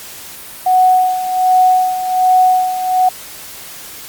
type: tone with tremolo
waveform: sine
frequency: 740 Hz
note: F#5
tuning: in tune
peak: -6 dBFS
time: 0.66-3.09 s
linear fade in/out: 5 ms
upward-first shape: sine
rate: 1.3 Hz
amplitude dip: 70%
effects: white hiss -32 dBFS RMS until 4.08 s + Opus 48 kbps